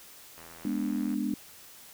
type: click train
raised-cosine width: 0.5 ms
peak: -34 dBFS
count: 64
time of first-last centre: 0.38-1.141 s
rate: 82.8 Hz
type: chord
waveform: sine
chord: G# diminished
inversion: none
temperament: equal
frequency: 207.7 / 246.9 / 293.7 Hz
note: G#3 / B3 / D4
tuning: 0 / 0 / 0 cents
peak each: -32 dBFS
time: 0.65-1.34 s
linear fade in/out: 2 ms
effects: white hiss -51 dBFS RMS until 1.93 s